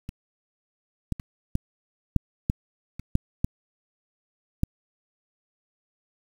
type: clicks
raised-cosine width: 5 ms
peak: -22 / -13 / -25 / -11 / -6 / -10 / -24 / -7 / -10 / -9 dBFS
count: 10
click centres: 0.091 / 1.123 / 1.198 / 1.554 / 2.163 / 2.499 / 2.996 / 3.154 / 3.445 / 4.634 s
effects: 7-bit